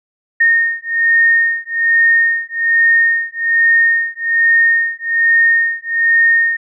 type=beating tone pair; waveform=sine; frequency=1840 / 1841.2 Hz; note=A#6 / A#6; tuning=-23 / -22 cents; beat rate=1.2 Hz; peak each=-13 dBFS; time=0.4-6.57 s; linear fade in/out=10 ms; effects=none